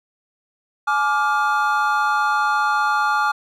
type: chord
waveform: triangle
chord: D diminished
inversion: second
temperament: just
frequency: 845.8 / 1174.7 / 1409.6 Hz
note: Ab5 / D6 / F6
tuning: +31 / 0 / +16 cents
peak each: -19 dBFS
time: 0.87-3.32 s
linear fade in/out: 10 ms
effects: none